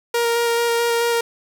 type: tone with vibrato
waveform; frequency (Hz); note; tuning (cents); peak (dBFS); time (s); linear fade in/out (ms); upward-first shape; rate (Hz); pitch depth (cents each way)
sawtooth; 468.8; A#4; +10; -13; 0.14-1.21; 5; square; 4.6; 9
effects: 7-bit